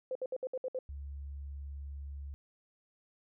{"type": "tone bursts", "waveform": "sine", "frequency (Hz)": 515, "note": "C5", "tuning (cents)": -28, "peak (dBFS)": -33, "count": 7, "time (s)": [0.11, 0.789], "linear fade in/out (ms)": 2, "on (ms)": 43, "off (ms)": 63}
{"type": "tone", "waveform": "sine", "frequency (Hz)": 70.3, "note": "C#2", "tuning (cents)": 25, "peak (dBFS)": -40, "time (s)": [0.89, 2.34], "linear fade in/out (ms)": 0}
{"effects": []}